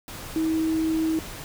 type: tone in noise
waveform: sine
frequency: 320 Hz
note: D#4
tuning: 49 cents sharp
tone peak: -21 dBFS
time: 0.36-1.19 s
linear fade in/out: 0 ms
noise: pink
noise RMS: -38 dBFS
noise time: 0.08-1.44 s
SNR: +14 dB
effects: none